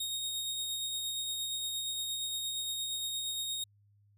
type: tone with tremolo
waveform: sawtooth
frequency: 3729 Hz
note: A#7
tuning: in tune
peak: -30 dBFS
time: 0-3.64 s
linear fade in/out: 5 ms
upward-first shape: sine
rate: 8.6 Hz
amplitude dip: 25%
effects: added 102 Hz sine -63 dBFS peak until 4.17 s